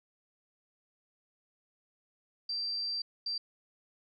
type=tone bursts at uneven times; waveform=sine; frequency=4699 Hz; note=D8; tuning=in tune; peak=-32 dBFS; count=2; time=2.49-3.02 / 3.26-3.38 s; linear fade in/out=5 ms; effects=none